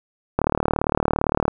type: click train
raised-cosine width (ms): 1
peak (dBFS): -4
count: 42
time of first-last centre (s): 0.39-1.48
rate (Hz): 37.6
effects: none